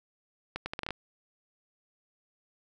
accelerating click train, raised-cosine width 0.3 ms, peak -18 dBFS, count 8, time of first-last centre 0.56-0.907 s, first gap 100 ms, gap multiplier 0.75, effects none

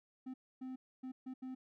triangle tone bursts at uneven times, 258.5 Hz, C4, 21 cents flat, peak -40 dBFS, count 5, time 0.26-0.34 / 0.61-0.76 / 1.03-1.12 / 1.26-1.34 / 1.42-1.55 s, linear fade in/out 10 ms, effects none

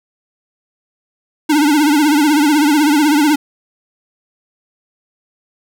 square tone with vibrato, 297.3 Hz, D4, 21 cents sharp, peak -10 dBFS, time 1.49-3.36 s, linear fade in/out 10 ms, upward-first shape triangle, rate 16 Hz, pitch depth 120 cents each way, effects none

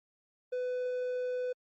triangle tone, 500 Hz, B4, 21 cents sharp, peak -29 dBFS, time 0.52-1.53 s, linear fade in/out 10 ms, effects MP3 32 kbps

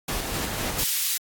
pink noise with tremolo, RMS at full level -28 dBFS, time 0.08-0.84 s, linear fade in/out 5 ms, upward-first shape square, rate 4 Hz, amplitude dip 25%
white high-pass noise, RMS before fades -25 dBFS, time 0.78-1.18 s, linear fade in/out 10 ms, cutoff 2300 Hz, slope 12 dB/octave
effects AAC 64 kbps

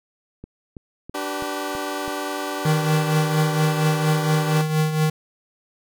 click train, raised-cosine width 3 ms, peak -23 dBFS, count 6, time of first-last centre 0.44-2.079 s, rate 3.05 Hz
15% pulse chord, G major, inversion second, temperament equal with one note detuned, 293.7 / 383.9 / 493.9 Hz, D4 / G4 / B4, 0 / -36 / 0 cents, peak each -22 / -23 / -28 dBFS, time 1.14-4.62 s, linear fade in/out 10 ms
square tone with tremolo, 155.56 Hz, D#3, in tune, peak -16 dBFS, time 2.65-5.1 s, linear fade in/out 5 ms, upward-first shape triangle, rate 4.3 Hz, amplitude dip 65%
effects none

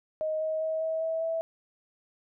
sine tone with pitch steps, 625 / 630.8 / 636.7 / 642.6 / 648.5 / 654.6 Hz, D#5 / D#5 / D#5 / E5 / E5 / E5, +8 / +24 / +40 / -44 / -28 / -12 cents, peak -27 dBFS, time 0.21-1.41 s, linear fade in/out 0 ms, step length 200 ms, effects none

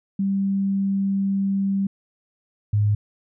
sine tone pair in turn, 196 / 104.25 Hz, G3 / G#2, 0 / +7 cents, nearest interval major seventh, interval 1093 cents, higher first, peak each -19 / -16 dBFS, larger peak second, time 0.19-1.87 / 2.73-2.95 s, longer first, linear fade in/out 5 ms, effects none

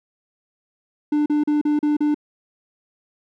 triangle tone bursts, 297.3 Hz, D4, 21 cents sharp, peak -14 dBFS, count 6, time 1.12-2.145 s, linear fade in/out 5 ms, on 140 ms, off 37 ms, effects none

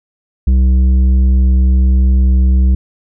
sine tone with tanh clipping, 64.2 Hz, C2, 32 cents flat, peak -8 dBFS, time 0.47-2.75 s, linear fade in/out 5 ms, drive 8 dB, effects none

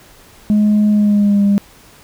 sine tone with pitch glide, 210.1 to 201.3 Hz, G#3 to G3, +20 to +46 cents, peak -7 dBFS, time 0.5-1.58 s, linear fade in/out 0 ms, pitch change -74 cents, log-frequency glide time 0.9-1.43 s, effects tanh soft clip ceiling -7 dBFS + pink hiss -44 dBFS RMS until 2.03 s

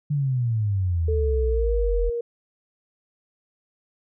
sine exponential sweep, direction down, 149.9 to 41 Hz, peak -20 dBFS, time 0.1-2.1 s, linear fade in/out 10 ms
sine tone with pitch glide, 440 to 471.6 Hz, A4 to A#4, 0 to +20 cents, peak -24 dBFS, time 1.08-2.21 s, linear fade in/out 5 ms, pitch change +120 cents, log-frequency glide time 1.47-1.72 s
effects none

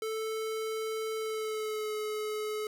square tone with pitch glide, 440 to 427 Hz, A4 to G#4, 0 to +48 cents, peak -33 dBFS, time 0.02-2.67 s, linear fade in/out 2 ms, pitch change -52 cents, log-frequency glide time 1.16-1.94 s, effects none

